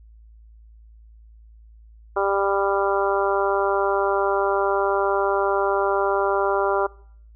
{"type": "harmonic tone", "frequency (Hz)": 197.7, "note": "G3", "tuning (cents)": 15, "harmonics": [2, 3, 4, 5, 6, 7], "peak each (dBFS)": [-23, -25, -26, -27, -28, -28], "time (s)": [2.16, 6.87], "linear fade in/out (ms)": 10, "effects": ["noise-tail reverb RT60 0.6 s tail -24 dB re dry", "added 55 Hz sine -45 dBFS peak until 7.35 s"]}